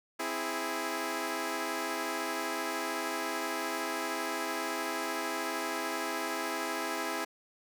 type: chord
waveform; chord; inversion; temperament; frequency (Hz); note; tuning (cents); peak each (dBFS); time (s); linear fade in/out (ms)
10% pulse; C augmented; none; equal; 261.6 / 329.6 / 415.3; C4 / E4 / G#4; 0 / 0 / 0; -31 / -27 / -29; 0.19-7.25; 10
effects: none